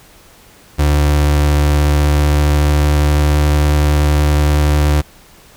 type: tone with pitch glide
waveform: 35% pulse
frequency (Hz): 73.6 to 74.11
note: D2 to D2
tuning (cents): +4 to +16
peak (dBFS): -8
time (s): 0.78-5.02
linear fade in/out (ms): 20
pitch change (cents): +12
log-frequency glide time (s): 1.65-3.41
effects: pink hiss -44 dBFS RMS until 5.56 s